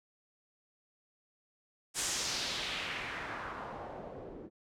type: noise with low-pass filter sweep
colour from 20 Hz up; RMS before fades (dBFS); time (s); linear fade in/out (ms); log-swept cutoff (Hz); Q
white; -39; 1.94-4.5; 50; 8500 to 350; 1.8
effects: none